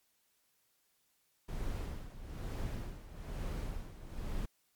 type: noise with tremolo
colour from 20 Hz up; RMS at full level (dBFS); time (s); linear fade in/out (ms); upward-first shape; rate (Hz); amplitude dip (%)
brown; -37; 1.48-4.46; 10; sine; 1.1; 75
effects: white hiss -75 dBFS RMS until 4.75 s + MP3 96 kbps